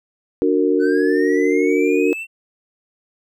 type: chord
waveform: sine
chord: D augmented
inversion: none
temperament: just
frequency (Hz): 293.7 / 367.1 / 458.9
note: D4 / F#4 / A#4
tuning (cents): 0 / -14 / -27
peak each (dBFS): -18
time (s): 0.42-2.13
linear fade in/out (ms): 0
type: linear sweep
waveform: triangle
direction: up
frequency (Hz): 1484 to 2713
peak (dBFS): -24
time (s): 0.79-2.27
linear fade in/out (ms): 50
effects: none